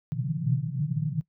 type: band-pass noise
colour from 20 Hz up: pink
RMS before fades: -28 dBFS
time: 0.12-1.21 s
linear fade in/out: 0 ms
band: 120 to 170 Hz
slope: 96 dB/octave
effects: noise-tail reverb RT60 0.1 s tail -20 dB re dry